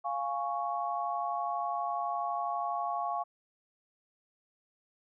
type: chord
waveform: sine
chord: Db major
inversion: first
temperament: equal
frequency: 698.5 / 830.6 / 1108.7 Hz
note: F5 / Ab5 / Db6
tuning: 0 / 0 / 0 cents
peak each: -34 / -36 / -35 dBFS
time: 0.04-3.24 s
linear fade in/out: 20 ms
effects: none